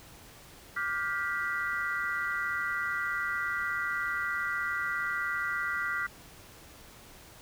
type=chord; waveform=sine; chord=G dominant seventh; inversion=second; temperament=just; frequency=1176 / 1411.2 / 1568 / 1960 Hz; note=D6 / F6 / G6 / B6; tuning=+2 / +18 / 0 / -14 cents; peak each=-37 / -33 / -37 / -34 dBFS; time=0.76-6.07 s; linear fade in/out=10 ms; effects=pink hiss -52 dBFS RMS until 7.41 s